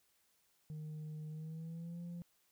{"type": "tone with pitch glide", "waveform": "sine", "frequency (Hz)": [153.9, 172.75], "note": ["D#3", "F3"], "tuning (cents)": [-19, -19], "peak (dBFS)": -40, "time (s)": [0.7, 2.22], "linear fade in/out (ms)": 0, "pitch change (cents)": 200, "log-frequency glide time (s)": [1.29, 2.01], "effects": ["tanh soft clip ceiling -42 dBFS", "white hiss -75 dBFS RMS until 2.51 s"]}